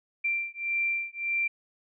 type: beating tone pair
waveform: sine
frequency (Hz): 2359 / 2360.7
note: D7 / D7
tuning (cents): +7 / +8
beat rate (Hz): 1.7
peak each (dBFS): -30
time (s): 0.24-1.48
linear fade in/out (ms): 10
effects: none